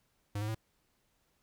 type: tone with pitch steps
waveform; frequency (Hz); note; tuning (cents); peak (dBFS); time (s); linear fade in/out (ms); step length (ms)
square; 102.6 / 106.59 / 110.73; G#2 / G#2 / A2; -21 / +45 / +11; -34; 0.35-0.548; 5; 66
effects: pink hiss -75 dBFS RMS until 1.42 s

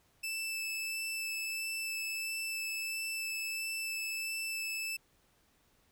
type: tone with vibrato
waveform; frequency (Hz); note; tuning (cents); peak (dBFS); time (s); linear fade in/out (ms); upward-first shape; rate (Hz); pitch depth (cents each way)
sawtooth; 2637; E7; 0; -32; 0.23-4.97; 10; sine; 1.5; 10
effects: pink hiss -70 dBFS RMS until 5.91 s

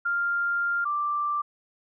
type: tone pair in turn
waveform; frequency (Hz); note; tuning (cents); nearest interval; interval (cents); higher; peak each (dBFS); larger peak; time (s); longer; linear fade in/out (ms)
sine; 1396.9 / 1176.4; F6 / D6; 0 / +3; minor third; 297; first; -23 / -24; first; 0.05-0.85 / 0.85-1.42; first; 10
effects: none

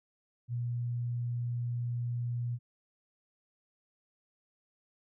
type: tone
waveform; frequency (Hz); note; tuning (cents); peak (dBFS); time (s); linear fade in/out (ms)
sine; 120.3; B2; -45; -31; 0.48-2.59; 50
effects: none

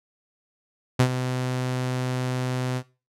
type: tone with ADSR envelope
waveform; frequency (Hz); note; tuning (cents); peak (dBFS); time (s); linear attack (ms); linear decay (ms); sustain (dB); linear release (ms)
sawtooth; 127.2; C3; -48; -10; 0.99-2.83; 9; 79; -11; 62
effects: noise-tail reverb RT60 0.3 s tail -18 dB re dry + low-pass 10000 Hz 12 dB/octave

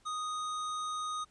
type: tone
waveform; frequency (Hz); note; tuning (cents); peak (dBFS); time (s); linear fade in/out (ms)
square; 1243; D#6; -2; -35; 0.05-1.25; 20
effects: pink hiss -67 dBFS RMS until 1.3 s + resampled to 22050 Hz

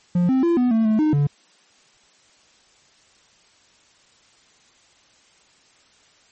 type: tone with pitch steps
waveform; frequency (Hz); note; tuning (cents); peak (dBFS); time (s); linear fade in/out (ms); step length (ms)
triangle; 176.3 / 261.8 / 340.6 / 247.9 / 223.7 / 217.2 / 307.4 / 144.1; F3 / C4 / F4 / B3 / A3 / A3 / D#4 / D3; +17 / +1 / -43 / +7 / +29 / -22 / -21 / -33; -13; 0.15-1.27; 5; 140
effects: white hiss -56 dBFS RMS until 6.31 s + MP3 32 kbps

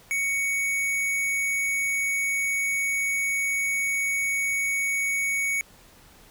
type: tone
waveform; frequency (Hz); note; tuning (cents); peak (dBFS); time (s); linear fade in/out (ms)
square; 2231; C#7; +11; -24; 0.11-5.61; 0
effects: pink hiss -53 dBFS RMS until 6.3 s

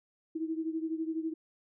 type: beating tone pair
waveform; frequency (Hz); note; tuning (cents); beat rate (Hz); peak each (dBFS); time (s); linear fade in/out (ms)
sine; 319.1 / 331.1; D#4 / E4; +44 / +8; 12; -33 / -37; 0.35-1.34; 10
effects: none

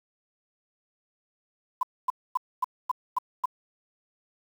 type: tone bursts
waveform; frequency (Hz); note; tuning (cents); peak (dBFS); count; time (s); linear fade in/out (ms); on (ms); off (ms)
sine; 1008; B5; +35; -21; 7; 1.81-3.457; 5; 21; 250
effects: 8-bit

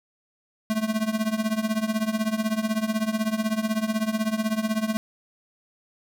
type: tone with tremolo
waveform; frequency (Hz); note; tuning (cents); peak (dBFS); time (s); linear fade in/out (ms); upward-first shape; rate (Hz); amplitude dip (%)
square; 218.4; A3; -13; -20; 0.7-4.97; 0; triangle; 16; 90
effects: none

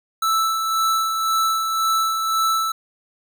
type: tone with tremolo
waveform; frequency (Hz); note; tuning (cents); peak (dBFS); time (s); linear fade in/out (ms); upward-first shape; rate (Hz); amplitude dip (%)
square; 1318.5; E6; 0; -17; 0.22-2.72; 5; sine; 1.9; 40
effects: none

